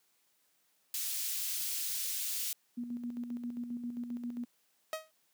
white high-pass noise, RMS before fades -36 dBFS, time 0.94-2.53 s, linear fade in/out 2 ms, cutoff 3300 Hz, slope 12 dB/octave
sine tone with tremolo, 240.5 Hz, B3, 46 cents flat, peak -34 dBFS, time 2.77-4.45 s, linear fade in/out 10 ms, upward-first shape square, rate 7.5 Hz, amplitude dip 50%
sawtooth tone with exponential decay, 632 Hz, D#5, 27 cents sharp, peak -28 dBFS, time 4.93-5.11 s, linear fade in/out 1 ms, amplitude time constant 37 ms
effects white hiss -73 dBFS RMS until 5.33 s + high-pass 150 Hz 12 dB/octave

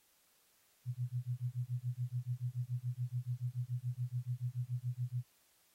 sine tone with tremolo, 123.47 Hz, B2, in tune, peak -32 dBFS, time 0.85-5.25 s, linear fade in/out 50 ms, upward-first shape sine, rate 7 Hz, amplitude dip 100%, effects white hiss -71 dBFS RMS until 5.74 s + AAC 48 kbps

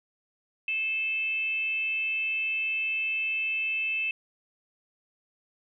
sine tone with frequency modulation, 2625 Hz, E7, 8 cents flat, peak -26 dBFS, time 0.68-4.11 s, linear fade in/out 2 ms, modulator 463 Hz, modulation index 0.31, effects none

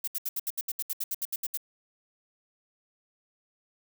violet noise bursts, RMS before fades -31 dBFS, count 15, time 0.04-1.574 s, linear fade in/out 5 ms, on 36 ms, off 71 ms, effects none

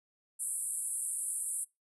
pink band-pass noise, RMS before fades -36 dBFS, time 0.39-1.65 s, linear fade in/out 20 ms, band 8300 to 11000 Hz, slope 96 dB/octave, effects noise-tail reverb RT60 0.2 s tail -23 dB re dry

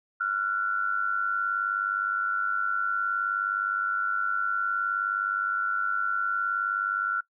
sine tone pair together, 1369 / 1468.4 Hz, F6 / F#6, -35 / -14 cents, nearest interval minor second, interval 121 cents, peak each -26 / -29 dBFS, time 0.2-7.21 s, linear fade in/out 10 ms, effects noise-tail reverb RT60 0.1 s tail -21 dB re dry

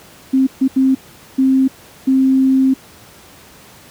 sine tone bursts at uneven times, 264.6 Hz, C4, 20 cents sharp, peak -9 dBFS, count 5, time 0.33-0.47 / 0.61-0.68 / 0.76-0.95 / 1.38-1.68 / 2.07-2.74 s, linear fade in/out 10 ms, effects pink hiss -42 dBFS RMS until 3.9 s + high-pass 80 Hz 12 dB/octave

